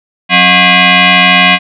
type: tone with frequency modulation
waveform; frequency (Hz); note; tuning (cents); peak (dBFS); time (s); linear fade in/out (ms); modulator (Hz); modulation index
sine; 181.7; F#3; -31; -3; 0.29-1.59; 50; 451; 6.6
effects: none